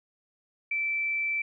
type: tone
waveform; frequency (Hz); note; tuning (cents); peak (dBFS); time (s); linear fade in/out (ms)
sine; 2328; D7; -16; -26; 0.71-1.42; 5
effects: none